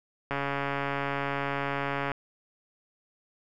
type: click train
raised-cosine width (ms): 0.5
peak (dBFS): -15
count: 254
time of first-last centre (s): 0.31-2.117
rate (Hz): 140
effects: none